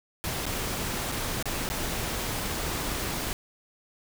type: noise with dropouts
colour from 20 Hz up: pink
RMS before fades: -31 dBFS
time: 0.24-3.33 s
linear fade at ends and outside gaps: 0 ms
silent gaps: 0.456-0.465 / 1.117-1.122 / 1.426-1.456 / 1.69-1.7 s
effects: none